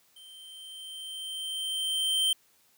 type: tone with level ramp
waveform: square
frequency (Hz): 3123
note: G7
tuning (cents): -7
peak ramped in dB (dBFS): -49 to -23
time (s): 0.16-2.33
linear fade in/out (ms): 5
effects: white hiss -65 dBFS RMS until 2.77 s + high-pass 60 Hz 12 dB/octave